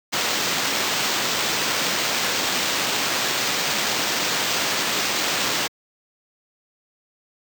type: noise with sample-and-hold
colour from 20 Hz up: white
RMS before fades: -23 dBFS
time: 0.12-5.68 s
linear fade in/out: 20 ms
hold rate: 11025 Hz
effects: high-pass 150 Hz 12 dB/octave